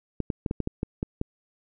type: clicks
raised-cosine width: 3 ms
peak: -14 dBFS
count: 9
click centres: 0.203 / 0.302 / 0.462 / 0.511 / 0.603 / 0.674 / 0.831 / 1.029 / 1.214 s
effects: none